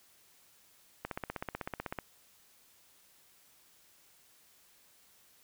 click train, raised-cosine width 0.5 ms, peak -21 dBFS, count 16, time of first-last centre 1.05-1.988 s, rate 16 Hz, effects white hiss -64 dBFS RMS until 5.43 s

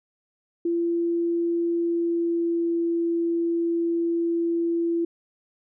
sine tone with pitch glide, 340 to 337.3 Hz, F4 to E4, -46 to +40 cents, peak -21 dBFS, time 0.65-5.05 s, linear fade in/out 5 ms, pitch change -14 cents, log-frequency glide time 1.73-2.79 s, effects none

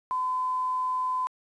sine tone with quantisation, 1017 Hz, C6, 50 cents flat, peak -25 dBFS, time 0.11-1.27 s, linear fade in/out 0 ms, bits 9, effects resampled to 22050 Hz

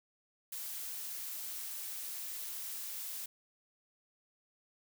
blue noise, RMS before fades -42 dBFS, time 0.52-3.26 s, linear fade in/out 5 ms, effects none

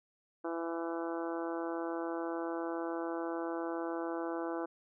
harmonic tone, 167 Hz, E3, 23 cents sharp, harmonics 2 / 3 / 4 / 5 / 6 / 7 / 8 / 9, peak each -37 / -41 / -43 / -45 / -47 / -48 / -49 / -50 dBFS, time 0.44-4.66 s, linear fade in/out 10 ms, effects none

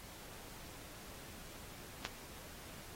clicks, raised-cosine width 0.2 ms, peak -19 / -30 dBFS, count 2, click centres 2.051 / 2.06 s, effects pink hiss -53 dBFS RMS until 2.95 s + AAC 48 kbps

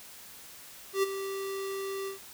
square tone with ADSR envelope, 390 Hz, G4, 9 cents flat, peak -23 dBFS, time 0.93-2.19 s, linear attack 100 ms, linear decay 19 ms, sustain -11 dB, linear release 120 ms, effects white hiss -49 dBFS RMS until 2.33 s

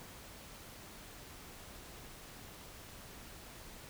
silence, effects pink hiss -52 dBFS RMS until 3.89 s

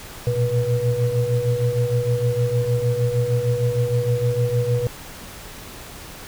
sine tone cluster, 117.2 / 123.7 / 485 Hz, A#2 / B2 / B4, +10 / +3 / -31 cents, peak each -22 dBFS, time 0.27-4.87 s, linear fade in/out 0 ms, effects pink hiss -38 dBFS RMS until 6.27 s

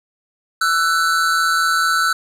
square tone pair together, 1329.6 / 1494 Hz, E6 / F#6, +15 / +16 cents, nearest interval major second, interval 201 cents, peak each -18 dBFS, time 0.61-2.13 s, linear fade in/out 5 ms, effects low-pass 12000 Hz 12 dB/octave + 9-bit

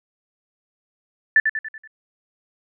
sine tone with echo, 1760 Hz, A6, in tune, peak -10 dBFS, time 1.36-1.4 s, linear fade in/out 2 ms, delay 95 ms, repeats 5, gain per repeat -6 dB, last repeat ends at 1.875 s, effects none

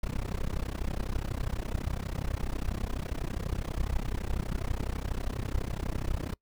brown noise with amplitude modulation, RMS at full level -28 dBFS, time 0.03-6.34 s, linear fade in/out 5 ms, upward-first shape sine, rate 32.1 Hz, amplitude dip 100%, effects noise-tail reverb RT60 0.1 s tail -24 dB re dry

